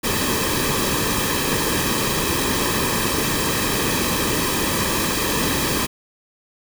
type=noise with comb filter; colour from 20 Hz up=pink; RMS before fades=-21 dBFS; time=0.03-5.87 s; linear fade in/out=20 ms; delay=1.4 ms; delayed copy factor=-0.65; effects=none